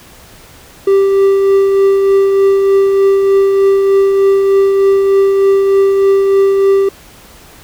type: tone with tremolo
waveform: triangle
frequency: 392 Hz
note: G4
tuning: in tune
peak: -3 dBFS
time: 0.87-6.89 s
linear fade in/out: 5 ms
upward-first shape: triangle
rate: 3.3 Hz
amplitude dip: 35%
effects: pink hiss -39 dBFS RMS until 7.63 s